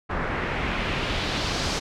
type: noise with low-pass filter sweep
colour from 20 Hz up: pink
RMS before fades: -27 dBFS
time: 0.09-1.8 s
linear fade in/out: 20 ms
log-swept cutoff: 1500 to 5800 Hz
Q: 1.6
effects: none